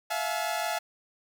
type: tone cluster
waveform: sawtooth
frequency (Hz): 663 / 709 / 855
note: E5 / F5 / A5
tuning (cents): +10 / +26 / -50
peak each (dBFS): -29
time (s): 0.1-0.79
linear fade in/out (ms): 10
effects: none